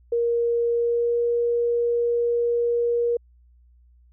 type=tone with pitch glide; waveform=sine; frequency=470.4 to 473.9 Hz; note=A#4 to A#4; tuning=+16 to +28 cents; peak=-19 dBFS; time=0.12-3.17 s; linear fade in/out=5 ms; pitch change=+12 cents; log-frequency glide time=0.71-1.18 s; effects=added 60 Hz sine -52 dBFS peak until 4.12 s